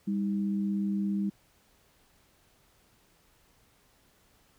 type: tone pair together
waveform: sine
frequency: 199.6 / 316.8 Hz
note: G3 / D#4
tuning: +32 / +31 cents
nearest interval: minor sixth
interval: 799 cents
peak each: -27 / -37 dBFS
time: 0.07-1.3 s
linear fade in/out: 10 ms
effects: pink hiss -65 dBFS RMS until 4.58 s